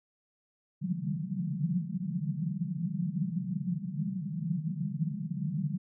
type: band-pass noise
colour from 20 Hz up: white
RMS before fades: -33 dBFS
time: 0.81-5.78 s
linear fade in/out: 10 ms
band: 140 to 200 Hz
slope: 96 dB/octave
effects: none